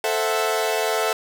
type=chord; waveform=sawtooth; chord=F# half-diminished seventh; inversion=first; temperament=equal; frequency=440 / 523.3 / 659.3 / 740 Hz; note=A4 / C5 / E5 / F#5; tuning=0 / 0 / 0 / 0 cents; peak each=-20 / -25 / -21 / -24 dBFS; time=0.04-1.13 s; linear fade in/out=2 ms; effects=none